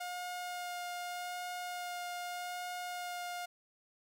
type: tone with vibrato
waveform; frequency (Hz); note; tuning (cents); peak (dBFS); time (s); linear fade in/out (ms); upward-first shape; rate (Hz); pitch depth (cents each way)
sawtooth; 713; F5; +36; -35; 0-3.46; 10; sine; 0.83; 10
effects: none